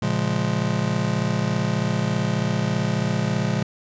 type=chord; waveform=square; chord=Bb minor seventh; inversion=none; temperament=just; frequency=116.54 / 139.85 / 174.81 / 209.8 Hz; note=Bb2 / Db3 / F3 / Ab3; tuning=0 / +16 / +2 / +18 cents; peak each=-27 dBFS; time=0.02-3.63 s; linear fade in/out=5 ms; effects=resampled to 16000 Hz